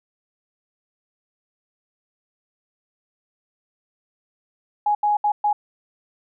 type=tone bursts at uneven times; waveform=sine; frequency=833 Hz; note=G#5; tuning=5 cents sharp; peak=-16 dBFS; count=4; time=4.86-4.95 / 5.03-5.17 / 5.24-5.32 / 5.44-5.53 s; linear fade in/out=5 ms; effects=none